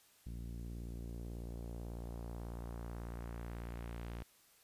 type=tone with low-pass filter sweep; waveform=sawtooth; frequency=58.2 Hz; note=A#1; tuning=2 cents flat; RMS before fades=-45 dBFS; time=0.26-4.23 s; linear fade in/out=5 ms; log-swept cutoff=220 to 3300 Hz; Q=1; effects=white hiss -67 dBFS RMS until 4.63 s + resampled to 32000 Hz